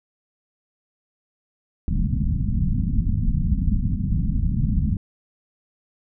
pink low-pass noise, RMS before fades -21 dBFS, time 1.88-4.97 s, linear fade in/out 2 ms, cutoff 230 Hz, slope 48 dB/octave, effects none

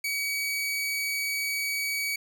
sawtooth tone, 2267 Hz, C#7, 38 cents sharp, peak -24 dBFS, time 0.04-2.16 s, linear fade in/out 5 ms, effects none

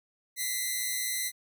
5% pulse tone pair together, 1940.6 / 2056 Hz, B6 / C7, -31 / -31 cents, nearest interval minor second, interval 100 cents, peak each -24 / -21 dBFS, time 0.36-1.32 s, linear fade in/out 50 ms, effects none

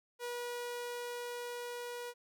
sawtooth tone with level ramp, 483.5 Hz, B4, 37 cents flat, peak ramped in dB -34 to -37 dBFS, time 0.19-2.14 s, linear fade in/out 50 ms, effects none

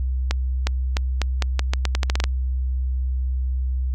accelerating click train, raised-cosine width 0.2 ms, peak -5 dBFS, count 14, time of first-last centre 0.31-2.24 s, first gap 360 ms, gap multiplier 0.83, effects added 64 Hz sine -20 dBFS peak until 3.94 s

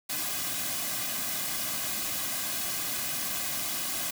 white noise with comb filter, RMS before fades -32 dBFS, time 0.09-4.11 s, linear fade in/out 10 ms, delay 2.2 ms, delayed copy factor -0.7, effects none

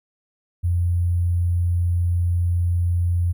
sine tone with sample-and-hold, 87.31 Hz, F2, in tune, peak -17 dBFS, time 0.63-3.33 s, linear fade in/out 20 ms, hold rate 11025 Hz, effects none

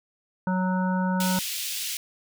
harmonic tone, 185 Hz, F#3, in tune, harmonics 1 / 3 / 5 / 7 / 8, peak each -23 / -34 / -30 / -41 / -35 dBFS, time 0.47-1.39 s, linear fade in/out 2 ms
pink high-pass noise, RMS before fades -31 dBFS, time 1.2-1.97 s, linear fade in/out 2 ms, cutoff 2600 Hz, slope 24 dB/octave
effects none

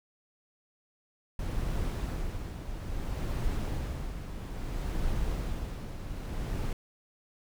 brown noise with tremolo, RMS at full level -31 dBFS, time 1.39-6.73 s, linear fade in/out 2 ms, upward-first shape sine, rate 0.6 Hz, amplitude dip 55%, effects none

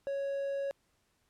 triangle tone, 554.4 Hz, C#5, in tune, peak -30 dBFS, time 0.07-0.71 s, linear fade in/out 0 ms, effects pink hiss -74 dBFS RMS until 1.29 s + low-pass 12000 Hz 12 dB/octave

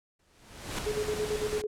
pink noise with exponential growth, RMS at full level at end -32 dBFS, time 0.19-0.79 s, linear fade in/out 5 ms, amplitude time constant 130 ms
pink noise, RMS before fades -37 dBFS, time 0.76-1.62 s, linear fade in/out 5 ms
sine tone with tremolo, 423.6 Hz, G#4, 34 cents sharp, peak -27 dBFS, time 0.86-1.67 s, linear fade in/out 10 ms, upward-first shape square, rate 9 Hz, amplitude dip 65%
effects low-pass 10000 Hz 12 dB/octave

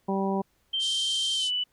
harmonic tone, 194.5 Hz, G3, 13 cents flat, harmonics 1 / 2 / 3 / 4 / 5, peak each -27 / -30 / -35 / -33 / -34 dBFS, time 0.08-0.42 s, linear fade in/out 10 ms
sine tone with pitch glide, 3136 to 2975 Hz, G7 to F#7, 0 to +9 cents, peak -25 dBFS, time 0.73-1.64 s, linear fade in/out 10 ms, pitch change -91 cents, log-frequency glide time 1.35-1.5 s
pink band-pass noise, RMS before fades -36 dBFS, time 0.79-1.51 s, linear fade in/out 50 ms, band 3300 to 10000 Hz, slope 96 dB/octave
effects pink hiss -69 dBFS RMS until 1.72 s

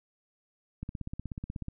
click train, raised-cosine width 5 ms, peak -24 dBFS, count 15, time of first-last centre 0.83-1.684 s, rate 16.4 Hz, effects none

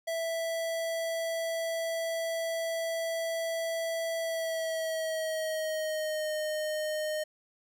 square tone with pitch glide, 659.3 to 615.1 Hz, E5 to D#5, 0 to -20 cents, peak -31 dBFS, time 0.07-7.24 s, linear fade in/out 10 ms, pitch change -120 cents, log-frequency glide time 4.18-6.32 s, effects none

